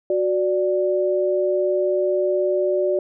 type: tone pair together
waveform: sine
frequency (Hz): 368.7 / 587.3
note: F#4 / D5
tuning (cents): -6 / 0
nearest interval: minor sixth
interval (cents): 806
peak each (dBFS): -20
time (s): 0.1-2.99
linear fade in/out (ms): 2
effects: none